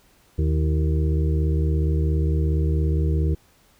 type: harmonic tone with a mistuned harmonic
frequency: 77.2 Hz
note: D#2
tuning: 13 cents flat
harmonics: 1 / 2 / 4 / 5 / 6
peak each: -19 / -25 / -31 / -33 / -35 dBFS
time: 0.38-3.35 s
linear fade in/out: 10 ms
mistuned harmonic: 4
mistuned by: +70 cents
effects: pink hiss -58 dBFS RMS until 3.79 s